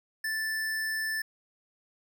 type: tone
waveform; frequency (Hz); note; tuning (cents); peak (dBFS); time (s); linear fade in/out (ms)
square; 1760; A6; 0; -30; 0.24-1.22; 5
effects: none